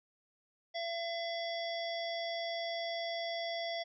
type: harmonic tone with a mistuned harmonic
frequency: 675 Hz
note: E5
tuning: 41 cents sharp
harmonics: 1 / 3 / 5 / 7 / 8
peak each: -37 / -43 / -43 / -48 / -48 dBFS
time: 0.74-3.84 s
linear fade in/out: 20 ms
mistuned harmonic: 8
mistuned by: +16 cents
effects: none